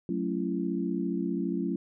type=chord; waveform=sine; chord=F# minor seventh; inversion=none; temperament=equal with one note detuned; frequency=185 / 220 / 277.2 / 337.9 Hz; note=F#3 / A3 / C#4 / E4; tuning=0 / 0 / 0 / +43 cents; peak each=-32 / -34 / -33 / -33 dBFS; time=0.09-1.76 s; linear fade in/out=2 ms; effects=none